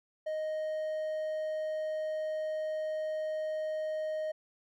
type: tone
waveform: triangle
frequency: 622.3 Hz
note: D#5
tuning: in tune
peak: -30 dBFS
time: 0.26-4.32 s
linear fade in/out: 10 ms
effects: none